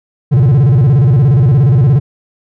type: tone with vibrato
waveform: triangle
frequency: 130.81 Hz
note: C3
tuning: in tune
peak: -3 dBFS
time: 0.31-2 s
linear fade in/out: 20 ms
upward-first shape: square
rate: 17 Hz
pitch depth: 210 cents each way
effects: none